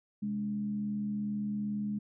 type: tone with frequency modulation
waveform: sine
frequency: 207.7 Hz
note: G#3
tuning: in tune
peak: -31 dBFS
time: 0.22-1.99 s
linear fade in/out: 10 ms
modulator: 77.5 Hz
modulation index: 0.36
effects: none